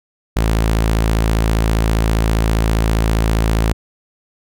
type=tone; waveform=sawtooth; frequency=55 Hz; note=A1; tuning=in tune; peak=-9 dBFS; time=0.36-3.73 s; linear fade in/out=10 ms; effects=none